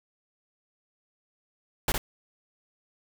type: noise with echo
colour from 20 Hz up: pink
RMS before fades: -25 dBFS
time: 1.88-1.92 s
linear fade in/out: 2 ms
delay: 60 ms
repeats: 1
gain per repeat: -4 dB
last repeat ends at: 1.98 s
effects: none